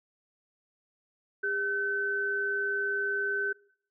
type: tone pair together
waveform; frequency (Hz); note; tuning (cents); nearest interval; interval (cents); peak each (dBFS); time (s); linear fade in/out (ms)
sine; 403.9 / 1525; G#4 / G6; -48 / -48; octave + major seventh; 2300; -34 / -28; 1.43-3.53; 10
effects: noise-tail reverb RT60 0.6 s tail -22 dB re dry